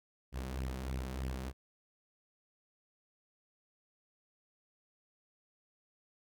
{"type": "tone with flanger", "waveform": "sawtooth", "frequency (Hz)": 65, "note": "C2", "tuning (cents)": -11, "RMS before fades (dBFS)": -39, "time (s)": [0.32, 1.53], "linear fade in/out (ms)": 50, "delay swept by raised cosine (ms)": [0.36, 5.56], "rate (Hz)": 3.2, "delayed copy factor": 0.6, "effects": []}